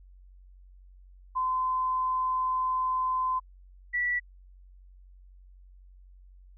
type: tone pair in turn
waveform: sine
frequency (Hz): 1027 / 1953.3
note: C6 / B6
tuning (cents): -33 / -20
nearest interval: major seventh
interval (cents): 1113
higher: second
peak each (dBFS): -25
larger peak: neither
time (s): 1.35-3.4 / 3.93-4.2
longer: first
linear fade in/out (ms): 20
effects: added 46 Hz sine -50 dBFS peak until 6.57 s